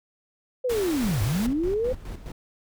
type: linear two-way sweep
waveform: sine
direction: down then up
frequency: 523.3 to 92.5 to 523.3 Hz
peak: -22 dBFS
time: 0.64-1.93 s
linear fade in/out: 10 ms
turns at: 1.22 s
type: band-stop noise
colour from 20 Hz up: pink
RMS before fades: -34 dBFS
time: 0.69-1.47 s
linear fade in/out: 10 ms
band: 130 to 200 Hz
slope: 96 dB/octave
type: noise with tremolo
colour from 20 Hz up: brown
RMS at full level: -33 dBFS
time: 1.01-2.32 s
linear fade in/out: 5 ms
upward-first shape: square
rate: 4.8 Hz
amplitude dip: 65%
effects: none